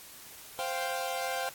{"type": "chord", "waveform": "sawtooth", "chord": "C suspended fourth", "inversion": "none", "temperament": "equal", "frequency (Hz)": [523.3, 698.5, 784], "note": ["C5", "F5", "G5"], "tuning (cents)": [0, 0, 0], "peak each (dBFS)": -32, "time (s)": [0.59, 1.49], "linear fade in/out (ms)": 0, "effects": ["white hiss -49 dBFS RMS until 1.54 s", "AAC 64 kbps"]}